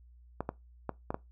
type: clicks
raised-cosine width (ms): 1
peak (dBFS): -19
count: 5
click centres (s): 0.406 / 0.491 / 0.893 / 1.105 / 1.144
effects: noise-tail reverb RT60 0.2 s tail -21 dB re dry + added 60 Hz sine -54 dBFS peak until 1.31 s